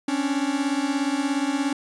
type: beating tone pair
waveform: 45% pulse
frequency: 271.1 / 288.1 Hz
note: C#4 / D4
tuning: -38 / -33 cents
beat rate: 17 Hz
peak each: -25 dBFS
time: 0.08-1.73 s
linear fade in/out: 5 ms
effects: resampled to 22050 Hz